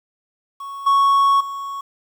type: tone with level steps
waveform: triangle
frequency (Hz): 1108.7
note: C#6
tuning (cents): 0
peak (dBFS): -27 / -10 / -24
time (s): 0.6-1.81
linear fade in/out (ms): 5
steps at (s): 0.86 / 1.4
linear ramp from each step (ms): 10
effects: 8-bit